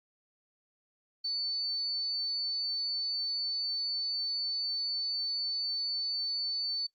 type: tone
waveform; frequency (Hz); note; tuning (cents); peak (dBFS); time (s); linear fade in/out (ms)
sine; 4502; C#8; +26; -30; 1.24-6.87; 10
effects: noise-tail reverb RT60 0.1 s tail -26 dB re dry + Opus 32 kbps